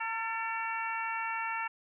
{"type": "harmonic tone with a mistuned harmonic", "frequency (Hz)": 453.4, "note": "A#4", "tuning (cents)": -48, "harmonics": [2, 3, 4, 5, 6], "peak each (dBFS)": [-36, -38, -39, -40, -41], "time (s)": [0, 1.68], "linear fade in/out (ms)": 10, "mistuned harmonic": 4, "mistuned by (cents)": -42, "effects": []}